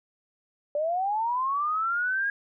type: linear sweep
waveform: sine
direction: up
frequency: 575 to 1646 Hz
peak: -24 dBFS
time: 0.75-2.3 s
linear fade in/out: 2 ms
effects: none